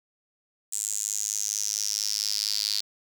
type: tone with high-pass filter sweep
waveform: sawtooth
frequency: 104.4 Hz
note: G#2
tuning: 10 cents sharp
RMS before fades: -29 dBFS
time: 0.72-2.81 s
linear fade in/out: 10 ms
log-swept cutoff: 7600 to 4500 Hz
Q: 6.4
effects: none